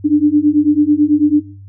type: beating tone pair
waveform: sine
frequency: 292.3 / 301.4 Hz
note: D4 / D4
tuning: -8 / +45 cents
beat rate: 9.1 Hz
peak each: -11 dBFS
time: 0.04-1.41 s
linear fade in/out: 20 ms
effects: noise-tail reverb RT60 0.4 s tail -18 dB re dry + added 98 Hz sine -33 dBFS peak until 1.68 s